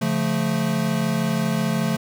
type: chord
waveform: square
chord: Db augmented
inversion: none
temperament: equal with one note detuned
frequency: 141.5 / 174.61 / 220 Hz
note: Db3 / F3 / A3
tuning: +36 / 0 / 0 cents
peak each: -27 / -25 / -24 dBFS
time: 0.01-1.97 s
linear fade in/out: 10 ms
effects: none

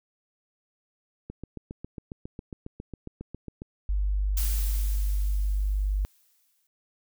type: click train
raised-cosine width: 3 ms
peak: -24 dBFS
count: 18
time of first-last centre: 1.3-3.619 s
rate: 7.33 Hz
type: tone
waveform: sine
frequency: 49.63 Hz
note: G1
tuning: 22 cents sharp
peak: -23 dBFS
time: 3.89-6.05 s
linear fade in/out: 0 ms
type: noise with exponential decay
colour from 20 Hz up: blue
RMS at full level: -32 dBFS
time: 4.37-6.67 s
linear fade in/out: 2 ms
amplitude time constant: 500 ms
effects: none

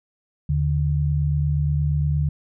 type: tone pair together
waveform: sine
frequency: 78.28 / 146.83 Hz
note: D#2 / D3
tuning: +11 / 0 cents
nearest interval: major seventh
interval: 1089 cents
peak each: -22 / -20 dBFS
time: 0.49-2.29 s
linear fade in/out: 5 ms
effects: none

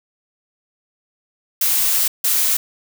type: noise bursts at uneven times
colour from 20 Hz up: blue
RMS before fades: -17 dBFS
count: 2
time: 1.61-2.08 / 2.24-2.57 s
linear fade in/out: 5 ms
effects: none

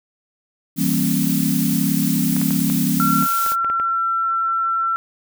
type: chord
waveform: sine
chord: E diminished seventh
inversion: none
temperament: equal with one note detuned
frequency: 164.81 / 196 / 233.1 / 271.9 Hz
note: E3 / G3 / Bb3 / Db4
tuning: 0 / 0 / 0 / -33 cents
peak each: -22 dBFS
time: 0.76-3.27 s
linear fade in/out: 50 ms
type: noise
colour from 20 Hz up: blue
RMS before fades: -26 dBFS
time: 0.76-3.56 s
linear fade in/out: 50 ms
type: clicks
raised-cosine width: 0.5 ms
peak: -16 dBFS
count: 10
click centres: 2.365 / 2.416 / 2.507 / 2.7 / 3.225 / 3.463 / 3.519 / 3.646 / 3.7 / 3.799 s
type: tone with pitch glide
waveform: sine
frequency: 1362 to 1347.1 Hz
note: F6 to E6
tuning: -44 to +37 cents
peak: -17 dBFS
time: 3-4.96 s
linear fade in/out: 0 ms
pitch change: -19 cents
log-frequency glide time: 3.3-4.29 s
effects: none

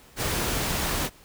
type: noise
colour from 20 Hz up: pink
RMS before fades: -27 dBFS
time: 0.16-1.1 s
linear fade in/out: 50 ms
effects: pink hiss -53 dBFS RMS until 1.24 s

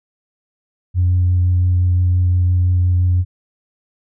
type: tone with vibrato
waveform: sine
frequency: 89.8 Hz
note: F2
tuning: 49 cents sharp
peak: -10 dBFS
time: 0.94-3.25 s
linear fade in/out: 50 ms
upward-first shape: triangle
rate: 5.8 Hz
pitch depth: 14 cents each way
effects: tanh soft clip ceiling -8 dBFS

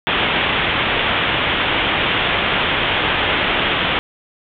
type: low-pass noise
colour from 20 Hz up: white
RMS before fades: -18 dBFS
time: 0.07-3.99 s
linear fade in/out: 0 ms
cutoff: 3500 Hz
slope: 96 dB/octave
effects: none

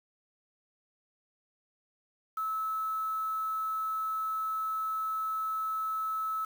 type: tone with quantisation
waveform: sine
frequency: 1300 Hz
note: E6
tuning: 24 cents flat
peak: -30 dBFS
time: 2.37-6.45 s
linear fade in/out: 5 ms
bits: 8
effects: none

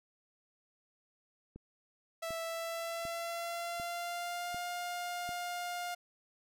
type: click train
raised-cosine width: 3 ms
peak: -35 dBFS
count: 6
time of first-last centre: 1.56-5.291 s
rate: 1.34 Hz
type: tone with pitch glide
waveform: sawtooth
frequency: 659.3 to 706.6 Hz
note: E5 to F5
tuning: 0 to +20 cents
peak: -33 dBFS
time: 2.22-5.95 s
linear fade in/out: 10 ms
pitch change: +120 cents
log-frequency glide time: 2.44-4.6 s
effects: none

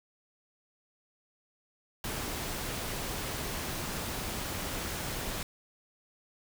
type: noise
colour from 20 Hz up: pink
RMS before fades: -36 dBFS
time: 2.04-5.43 s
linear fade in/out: 2 ms
effects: none

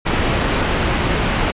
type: low-pass noise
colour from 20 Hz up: pink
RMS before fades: -18 dBFS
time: 0.05-1.52 s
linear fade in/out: 20 ms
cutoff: 3300 Hz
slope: 24 dB/octave
effects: resampled to 8000 Hz

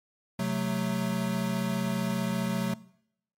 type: chord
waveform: square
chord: F# diminished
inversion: second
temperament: equal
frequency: 130.81 / 185 / 220 Hz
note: C3 / F#3 / A3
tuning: 0 / 0 / 0 cents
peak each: -35 / -30 / -33 dBFS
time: 0.39-2.74 s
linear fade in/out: 5 ms
effects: noise-tail reverb RT60 0.7 s tail -20 dB re dry + MP3 64 kbps

